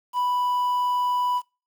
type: tone with quantisation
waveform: triangle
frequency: 987.8 Hz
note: B5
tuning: in tune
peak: -19 dBFS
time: 0.13-1.42 s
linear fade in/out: 50 ms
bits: 8
effects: noise-tail reverb RT60 0.3 s tail -25 dB re dry